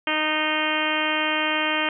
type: harmonic tone with a mistuned harmonic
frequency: 308.7 Hz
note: D#4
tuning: 14 cents flat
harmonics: 1 / 2 / 3 / 4 / 5 / 6 / 7 / 8 / 9 / 10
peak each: -30 / -30 / -30 / -30 / -30 / -30 / -30 / -30 / -30 / -30 dBFS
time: 0.07-1.89 s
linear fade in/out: 2 ms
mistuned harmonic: 10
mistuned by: +23 cents
effects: none